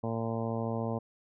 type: harmonic tone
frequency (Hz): 114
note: A#2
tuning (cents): -38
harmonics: 1 / 2 / 3 / 4 / 5 / 6 / 7 / 8 / 9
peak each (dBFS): -35 / -35 / -43 / -38 / -39 / -42 / -44 / -45 / -46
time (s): 0.03-0.99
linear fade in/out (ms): 10
effects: none